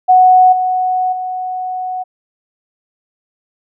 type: tone with level steps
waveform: sine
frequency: 739 Hz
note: F#5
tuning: 2 cents flat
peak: -4 / -12 / -18 dBFS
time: 0.08-2.04 s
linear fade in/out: 20 ms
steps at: 0.52 / 1.12 s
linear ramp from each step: 10 ms
effects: none